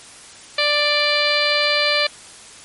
harmonic tone, 589 Hz, D5, 5 cents sharp, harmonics 1 / 2 / 3 / 4 / 5 / 6 / 7 / 8, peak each -22 / -26 / -24 / -21 / -26 / -26 / -22 / -25 dBFS, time 0.58-2.07 s, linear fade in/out 5 ms, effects white hiss -41 dBFS RMS until 2.64 s + MP3 48 kbps

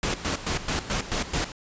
pink noise with tremolo, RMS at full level -26 dBFS, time 0.03-1.52 s, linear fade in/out 2 ms, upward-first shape square, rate 4.6 Hz, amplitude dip 75%, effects resampled to 16000 Hz

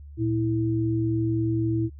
sine tone pair together, 115.58 / 326.9 Hz, A#2 / E4, -14 / -14 cents, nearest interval octave + tritone, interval 1800 cents, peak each -25 / -24 dBFS, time 0.17-1.9 s, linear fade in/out 50 ms, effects noise-tail reverb RT60 0.1 s tail -22 dB re dry + added 72 Hz sine -40 dBFS peak until 1.99 s

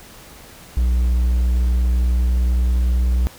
triangle tone with pitch glide, 60.9 to 61.43 Hz, B1 to B1, -24 to -9 cents, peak -12 dBFS, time 0.77-3.27 s, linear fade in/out 0 ms, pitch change +15 cents, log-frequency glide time 1.51-3.03 s, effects pink hiss -42 dBFS RMS until 3.38 s

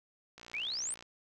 click train, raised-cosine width 0.2 ms, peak -32 dBFS, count 39, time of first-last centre 0.38-1.025 s, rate 58.9 Hz
sine exponential sweep, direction up, 2182 to 9140 Hz, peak -34 dBFS, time 0.54-0.94 s, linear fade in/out 0 ms
effects none

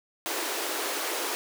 pink high-pass noise, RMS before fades -31 dBFS, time 0.26-1.35 s, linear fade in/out 0 ms, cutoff 310 Hz, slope 48 dB/octave, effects none

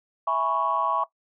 sine chord, C# minor seventh, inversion first, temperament equal, 659.3 / 830.6 / 987.8 / 1108.7 Hz, E5 / G#5 / B5 / C#6, 0 / 0 / 0 / 0 cents, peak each -29 / -30 / -28 / -24 dBFS, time 0.27-1.04 s, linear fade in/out 5 ms, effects noise-tail reverb RT60 0.1 s tail -17 dB re dry + tanh soft clip ceiling -12 dBFS

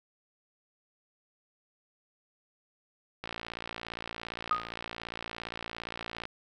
click train, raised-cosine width 0.3 ms, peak -21 dBFS, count 174, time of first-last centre 3.24-6.254 s, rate 57.4 Hz
sine tone with exponential decay, 1244.5 Hz, D#6, in tune, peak -21 dBFS, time 4.51-4.72 s, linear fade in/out 2 ms, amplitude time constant 44 ms
effects none

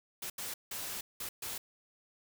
white noise bursts at uneven times, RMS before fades -40 dBFS, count 5, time 0.22-0.3 / 0.38-0.54 / 0.71-1.01 / 1.2-1.29 / 1.42-1.58 s, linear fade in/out 5 ms, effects none

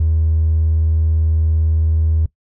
sine tone with hard clipping, 79.5 Hz, D#2, 38 cents sharp, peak -13 dBFS, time 0-2.26 s, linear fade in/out 5 ms, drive 1 dB, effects noise-tail reverb RT60 0.1 s tail -19 dB re dry

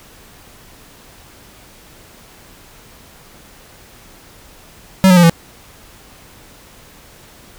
square tone with pitch steps, 189.7 / 181.87 / 174.36 / 167.16 Hz, F#3 / F#3 / F3 / E3, +43 / -30 / -3 / +24 cents, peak -6 dBFS, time 5.04-5.296 s, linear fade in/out 0 ms, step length 64 ms, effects pink hiss -43 dBFS RMS until 7.58 s

